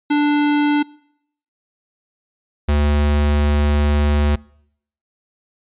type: tone pair in turn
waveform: square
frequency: 293.7 / 73.42 Hz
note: D4 / D2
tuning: 0 / 0 cents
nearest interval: 2 octaves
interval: 2400 cents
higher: first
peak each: -14 dBFS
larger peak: neither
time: 0.1-0.83 / 2.68-4.36 s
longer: second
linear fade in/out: 10 ms
effects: noise-tail reverb RT60 0.7 s tail -24 dB re dry + resampled to 8000 Hz